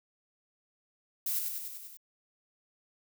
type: noise with echo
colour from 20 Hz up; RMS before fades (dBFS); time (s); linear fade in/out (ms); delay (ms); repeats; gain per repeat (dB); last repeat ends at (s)
violet; -32; 1.26-1.39; 5; 97; 6; -3; 1.972
effects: none